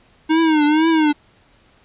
square tone with vibrato, 311.1 Hz, D#4, in tune, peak -13 dBFS, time 0.29-1.13 s, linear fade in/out 20 ms, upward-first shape triangle, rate 2.1 Hz, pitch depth 110 cents each way, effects pink hiss -54 dBFS RMS until 1.84 s + resampled to 8000 Hz

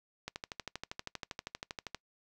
click train, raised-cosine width 0.2 ms, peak -21 dBFS, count 22, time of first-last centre 0.28-1.947 s, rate 12.6 Hz, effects noise-tail reverb RT60 0.1 s tail -24 dB re dry

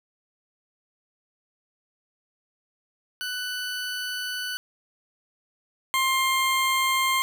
20% pulse tone pair in turn, 1492 / 1057.9 Hz, F#6 / C6, +14 / +19 cents, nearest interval tritone, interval 595 cents, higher first, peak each -24 / -16 dBFS, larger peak second, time 3.21-4.57 / 5.94-7.22 s, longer first, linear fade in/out 0 ms, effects none

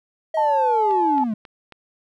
triangle linear sweep, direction down, 646 to 204.8 Hz, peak -19 dBFS, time 0.34-1.34 s, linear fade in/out 5 ms
sine tone with pitch glide, 880 to 859.9 Hz, A5 to A5, 0 to -40 cents, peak -17 dBFS, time 0.37-1.24 s, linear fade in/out 5 ms, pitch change -40 cents, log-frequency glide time 0.57-0.87 s
click train, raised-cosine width 0.3 ms, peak -25 dBFS, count 4, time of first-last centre 0.91-1.723 s, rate 3.69 Hz
effects none

